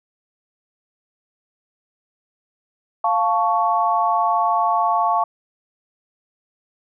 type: chord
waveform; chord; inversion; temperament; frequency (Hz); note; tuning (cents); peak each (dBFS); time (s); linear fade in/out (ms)
sine; F augmented; none; equal with one note detuned; 698.5 / 880 / 1113.9; F5 / A5 / C#6; 0 / 0 / +8; -20; 3.04-5.24; 5
effects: none